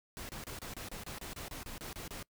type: noise bursts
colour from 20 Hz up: pink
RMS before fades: -44 dBFS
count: 14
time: 0.17-2.227 s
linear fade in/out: 0 ms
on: 120 ms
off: 29 ms
effects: noise-tail reverb RT60 0.1 s tail -23 dB re dry